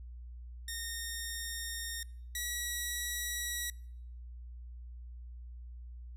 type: tone pair in turn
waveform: 10% pulse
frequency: 1841 / 1928.4 Hz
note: A#6 / B6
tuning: -22 / -42 cents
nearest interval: minor second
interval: 80 cents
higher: second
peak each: -29 / -26 dBFS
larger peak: second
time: 0.68-2.03 / 2.35-3.7 s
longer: neither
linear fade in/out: 2 ms
effects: noise-tail reverb RT60 0.7 s tail -25 dB re dry + added 60 Hz sine -44 dBFS peak until 6.16 s